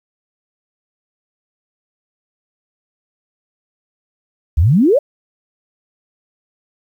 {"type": "exponential sweep", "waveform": "sine", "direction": "up", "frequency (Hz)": [66.7, 622.3], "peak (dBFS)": -8, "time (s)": [4.57, 4.99], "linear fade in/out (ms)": 10, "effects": ["8-bit"]}